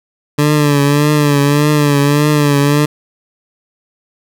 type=tone with vibrato; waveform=20% pulse; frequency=146 Hz; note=D3; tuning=10 cents flat; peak=-4 dBFS; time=0.38-2.86 s; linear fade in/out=10 ms; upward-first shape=triangle; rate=1.7 Hz; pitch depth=61 cents each way; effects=none